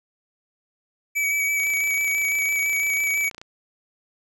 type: tone with vibrato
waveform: square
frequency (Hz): 2282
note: C#7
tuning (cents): +50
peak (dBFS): -21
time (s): 1.15-3.3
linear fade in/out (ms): 20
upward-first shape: square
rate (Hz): 6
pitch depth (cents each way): 17
type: click train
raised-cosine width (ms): 0.2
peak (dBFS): -22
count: 54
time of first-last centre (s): 1.6-3.415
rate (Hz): 29.2
effects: none